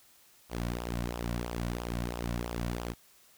sawtooth tone with flanger, 59.1 Hz, A#1, 24 cents sharp, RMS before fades -35 dBFS, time 0.49-2.95 s, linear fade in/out 50 ms, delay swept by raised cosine 0.46 to 2.46 ms, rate 3 Hz, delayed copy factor -0.65, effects white hiss -61 dBFS RMS until 3.37 s

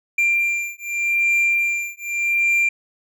triangle beating tone pair, 2376 / 2376.84 Hz, D7 / D7, +20 / +20 cents, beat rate 0.84 Hz, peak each -19 dBFS, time 0.18-2.69 s, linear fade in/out 5 ms, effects none

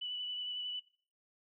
sine tone with vibrato, 2969 Hz, F#7, 5 cents sharp, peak -37 dBFS, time 0.01-0.8 s, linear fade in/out 10 ms, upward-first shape triangle, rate 11 Hz, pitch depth 18 cents each way, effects noise-tail reverb RT60 0.4 s tail -19 dB re dry

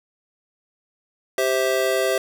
square chord, C major, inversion second, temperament just, 392.4 / 523.3 / 654.1 Hz, G4 / C5 / E5, +2 / 0 / -14 cents, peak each -24 dBFS, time 1.38-2.18 s, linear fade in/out 2 ms, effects none

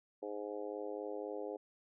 harmonic tone with a mistuned harmonic, 103.83 Hz, G#2, in tune, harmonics 3 / 4 / 5 / 6 / 7 / 8, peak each -47 / -43 / -44 / -51 / -52 / -54 dBFS, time 0.22-1.57 s, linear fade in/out 10 ms, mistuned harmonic 8, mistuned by +25 cents, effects none

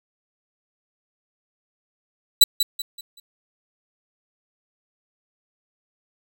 sawtooth tone with echo, 3951 Hz, B7, in tune, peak -5 dBFS, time 2.41-2.44 s, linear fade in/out 5 ms, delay 190 ms, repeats 4, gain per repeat -9 dB, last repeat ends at 3.2 s, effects none

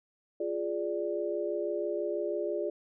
sine chord, D diminished, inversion first, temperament equal, 349.2 / 415.3 / 587.3 Hz, F4 / Ab4 / D5, 0 / 0 / 0 cents, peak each -34 dBFS, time 0.4-2.7 s, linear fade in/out 5 ms, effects none

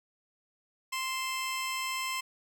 20% pulse tone pair together, 1046.5 / 2637 Hz, C6 / E7, 0 / 0 cents, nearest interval octave + major third, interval 1600 cents, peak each -28 / -33 dBFS, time 0.92-2.21 s, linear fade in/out 10 ms, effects none

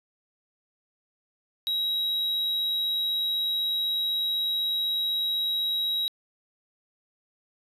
triangle tone, 3844 Hz, B7, 48 cents flat, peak -23 dBFS, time 1.67-6.08 s, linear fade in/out 0 ms, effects resampled to 32000 Hz

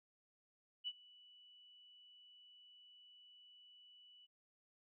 sine tone with ADSR envelope, 2960 Hz, F#7, in tune, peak -38 dBFS, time 0.84-4.27 s, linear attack 35 ms, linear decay 46 ms, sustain -23 dB, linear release 26 ms, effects none

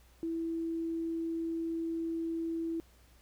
sine tone, 329.6 Hz, E4, in tune, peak -32 dBFS, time 0.23-2.8 s, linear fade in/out 0 ms, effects added 60 Hz sine -60 dBFS peak until 3.21 s + pink hiss -65 dBFS RMS until 3.21 s

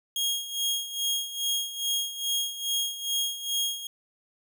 sawtooth tone with tremolo, 3267 Hz, G#7, 29 cents flat, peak -21 dBFS, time 0.16-3.87 s, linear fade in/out 2 ms, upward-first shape sine, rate 2.4 Hz, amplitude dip 75%, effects none

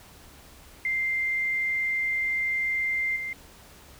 sine tone with level steps, 2093 Hz, C7, in tune, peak -24 / -30 dBFS, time 0.85-3.33 s, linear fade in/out 2 ms, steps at 3.16 s, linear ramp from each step 5 ms, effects added 68 Hz sine -57 dBFS peak until 3.99 s + pink hiss -51 dBFS RMS until 3.99 s

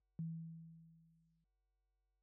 sine tone with exponential decay, 163.6 Hz, E3, 13 cents flat, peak -38 dBFS, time 0.19-1.44 s, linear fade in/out 0 ms, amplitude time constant 270 ms, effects added 50 Hz sine -70 dBFS peak until 2.22 s + high-pass 100 Hz 12 dB/octave

